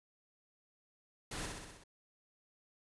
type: noise with echo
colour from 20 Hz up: pink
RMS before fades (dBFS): -42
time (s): 1.31-1.46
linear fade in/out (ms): 5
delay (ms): 63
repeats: 6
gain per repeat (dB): -3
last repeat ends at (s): 1.838
effects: resampled to 24000 Hz